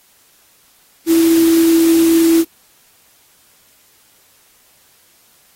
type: tone in noise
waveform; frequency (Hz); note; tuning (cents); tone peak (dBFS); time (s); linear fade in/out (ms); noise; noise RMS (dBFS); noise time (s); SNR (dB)
sine; 329.6; E4; 0; -8; 1.06-2.45; 50; white; -24; 1.06-2.45; +13
effects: white hiss -52 dBFS RMS until 5.55 s + AAC 48 kbps